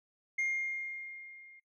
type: tone with level ramp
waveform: sine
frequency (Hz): 2123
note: C7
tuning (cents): +25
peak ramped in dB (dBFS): -26 to -54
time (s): 0.38-1.6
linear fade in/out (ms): 10
effects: noise-tail reverb RT60 0.1 s tail -19 dB re dry + tanh soft clip ceiling -28 dBFS